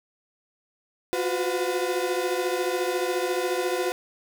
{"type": "tone cluster", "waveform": "35% pulse", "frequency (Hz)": [354.5, 368.7, 505], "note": ["F4", "F#4", "B4"], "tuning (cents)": [26, -6, 39], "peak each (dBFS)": -27, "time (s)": [1.13, 3.92], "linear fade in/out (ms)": 0, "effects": []}